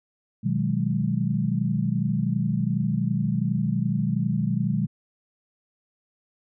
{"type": "chord", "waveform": "sine", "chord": "G# minor seventh", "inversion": "first", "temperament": "equal", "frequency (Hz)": [123.47, 155.56, 185, 207.7], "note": ["B2", "D#3", "F#3", "G#3"], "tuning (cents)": [0, 0, 0, 0], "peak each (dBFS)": -27, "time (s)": [0.43, 4.87], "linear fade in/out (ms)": 20, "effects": []}